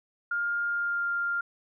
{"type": "tone with pitch glide", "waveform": "sine", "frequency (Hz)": [1409, 1397.7], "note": ["F6", "F6"], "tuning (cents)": [15, 1], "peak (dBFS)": -26, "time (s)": [0.31, 1.41], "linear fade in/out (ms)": 5, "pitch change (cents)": -14, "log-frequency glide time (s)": [0.68, 1.06], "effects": []}